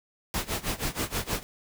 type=noise with tremolo; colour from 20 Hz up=pink; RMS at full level=-28 dBFS; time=0.34-1.43 s; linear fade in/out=0 ms; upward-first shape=sine; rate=6.3 Hz; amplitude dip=90%; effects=none